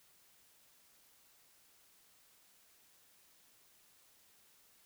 silence, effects white hiss -67 dBFS RMS until 4.85 s

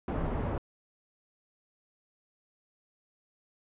pink low-pass noise, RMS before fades -32 dBFS, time 0.08-0.58 s, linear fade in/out 2 ms, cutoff 890 Hz, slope 12 dB/octave, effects resampled to 8000 Hz

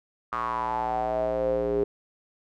square tone with band-pass filter sweep, 58.27 Hz, A#1, in tune, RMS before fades -27 dBFS, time 0.32-1.84 s, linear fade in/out 5 ms, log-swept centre 1200 to 410 Hz, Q 7.4, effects none

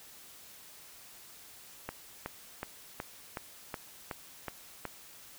click train, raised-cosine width 0.5 ms, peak -21 dBFS, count 9, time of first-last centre 1.89-4.853 s, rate 2.7 Hz, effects white hiss -53 dBFS RMS until 5.38 s

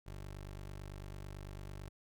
20% pulse tone, 49 Hz, G1, in tune, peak -40 dBFS, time 0.06-1.89 s, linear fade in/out 10 ms, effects none

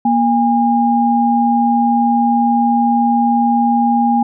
sine tone pair together, 236.8 / 813.7 Hz, A#3 / G#5, +27 / -36 cents, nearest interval octave + major sixth, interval 2137 cents, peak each -13 dBFS, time 0.05-4.23 s, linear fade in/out 5 ms, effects none

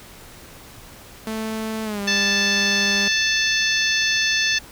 sawtooth tone with pitch glide, 220 to 200.6 Hz, A3 to G3, 0 to +40 cents, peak -21 dBFS, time 1.27-3.08 s, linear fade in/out 2 ms, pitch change -160 cents, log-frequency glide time 1.84-2.01 s
harmonic tone, 880 Hz, A5, in tune, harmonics 2 / 3 / 4 / 5 / 6 / 7, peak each -22 / -24 / -25 / -26 / -27 / -27 dBFS, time 2.07-4.59 s, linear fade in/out 10 ms
effects pink hiss -43 dBFS RMS until 4.71 s

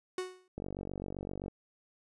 45% pulse tone with exponential decay, 368.6 Hz, F#4, 7 cents flat, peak -31 dBFS, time 0.18-0.48 s, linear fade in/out 2 ms, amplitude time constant 64 ms
click train, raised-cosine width 2 ms, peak -26 dBFS, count 44, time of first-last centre 0.58-1.481 s, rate 47.7 Hz
effects resampled to 24000 Hz

